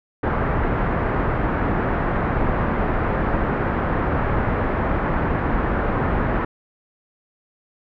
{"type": "low-pass noise", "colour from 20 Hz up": "pink", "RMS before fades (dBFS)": -21, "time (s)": [0.23, 6.45], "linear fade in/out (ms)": 5, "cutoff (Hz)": 1700, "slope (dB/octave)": 24, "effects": []}